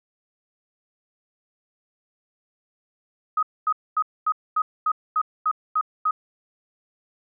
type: tone bursts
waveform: sine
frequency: 1258 Hz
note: D#6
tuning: 19 cents sharp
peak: -18 dBFS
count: 10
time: 3.37-6.11 s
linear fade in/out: 5 ms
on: 58 ms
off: 240 ms
effects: none